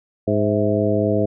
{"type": "harmonic tone with a mistuned harmonic", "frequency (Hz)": 103.83, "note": "G#2", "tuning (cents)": 0, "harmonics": [1, 2, 3, 4, 5, 6], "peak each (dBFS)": [-23, -23, -23, -23, -23, -23], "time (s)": [0.27, 1.26], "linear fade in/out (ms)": 10, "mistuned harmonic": 6, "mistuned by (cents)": 71, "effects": []}